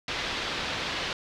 white low-pass noise, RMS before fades -32 dBFS, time 0.08-1.13 s, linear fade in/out 2 ms, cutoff 4200 Hz, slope 24 dB/octave, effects none

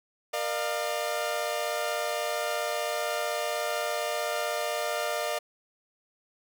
sawtooth chord, Bb major, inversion none, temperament equal with one note detuned, 466.2 / 602.8 / 698.5 Hz, Bb4 / D5 / F5, 0 / +45 / 0 cents, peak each -32 / -27 / -29 dBFS, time 0.33-5.39 s, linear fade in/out 10 ms, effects none

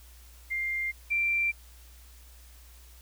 sine tone pair in turn, 2100 / 2357 Hz, C7 / D7, +6 / +6 cents, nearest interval major second, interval 200 cents, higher second, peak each -28 / -24 dBFS, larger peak second, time 0.5-0.92 / 1.1-1.52 s, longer neither, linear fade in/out 20 ms, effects added 60 Hz sine -50 dBFS peak until 3.01 s + white hiss -57 dBFS RMS until 3.01 s

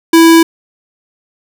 square tone, 329.6 Hz, E4, in tune, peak -3 dBFS, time 0.13-0.43 s, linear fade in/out 5 ms, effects none

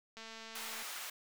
click train, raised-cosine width 0.2 ms, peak -32 dBFS, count 148, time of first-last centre 0.17-0.826 s, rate 224 Hz
pink high-pass noise, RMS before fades -44 dBFS, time 0.55-1.1 s, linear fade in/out 5 ms, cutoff 1100 Hz, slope 12 dB/octave
effects none

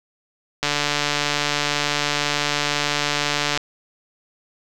click train, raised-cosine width 0.2 ms, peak -3 dBFS, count 431, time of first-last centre 0.63-3.575 s, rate 146 Hz, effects none

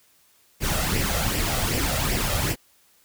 pink noise with flanger, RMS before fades -24 dBFS, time 0.6-2.56 s, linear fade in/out 50 ms, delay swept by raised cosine 0.38 to 1.58 ms, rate 2.6 Hz, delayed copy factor +0.55, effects white hiss -60 dBFS RMS until 3.04 s

